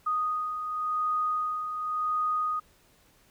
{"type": "beating tone pair", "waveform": "sine", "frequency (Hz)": [1241, 1241.91], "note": ["D#6", "D#6"], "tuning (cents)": [-5, -4], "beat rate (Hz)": 0.91, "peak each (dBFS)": [-36, -27], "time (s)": [0.06, 2.6], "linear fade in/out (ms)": 10, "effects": ["pink hiss -62 dBFS RMS until 3.3 s"]}